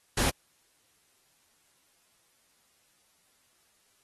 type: noise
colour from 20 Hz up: pink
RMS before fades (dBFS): -27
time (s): 0.17-0.3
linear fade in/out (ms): 5
effects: white hiss -68 dBFS RMS until 4.03 s + AAC 32 kbps